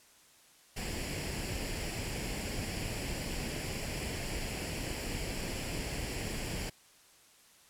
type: noise with comb filter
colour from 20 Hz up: pink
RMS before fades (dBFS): -37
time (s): 0.76-6.7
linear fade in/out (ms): 10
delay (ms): 0.4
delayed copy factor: +0.6
effects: white hiss -61 dBFS RMS until 7.69 s + low-pass 11000 Hz 12 dB/octave